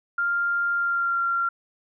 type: tone with pitch glide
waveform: sine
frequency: 1396.9 to 1378.5 Hz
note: F6 to F6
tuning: 0 to -23 cents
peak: -21 dBFS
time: 0.18-1.49 s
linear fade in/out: 5 ms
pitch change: -23 cents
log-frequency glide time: 0.74-1.2 s
effects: none